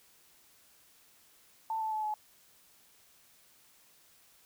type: tone with pitch steps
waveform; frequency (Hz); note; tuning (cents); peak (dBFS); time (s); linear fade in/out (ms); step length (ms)
sine; 888 / 875.8 / 863.7 / 851.8; A5 / A5 / A5 / G#5; +16 / -8 / -32 / +44; -31; 1.7-2.14; 2; 110
effects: white hiss -63 dBFS RMS until 4.45 s